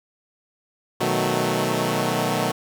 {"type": "chord", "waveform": "10% pulse", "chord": "B dominant seventh", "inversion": "none", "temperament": "equal", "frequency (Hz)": [123.47, 155.56, 185, 220], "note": ["B2", "D#3", "F#3", "A3"], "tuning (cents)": [0, 0, 0, 0], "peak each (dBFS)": -18, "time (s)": [1, 2.52], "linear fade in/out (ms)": 10, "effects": []}